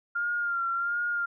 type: tone with vibrato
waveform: sine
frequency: 1396.9 Hz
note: F6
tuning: in tune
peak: -26 dBFS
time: 0.15-1.26 s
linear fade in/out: 10 ms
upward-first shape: sine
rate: 1.4 Hz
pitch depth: 38 cents each way
effects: none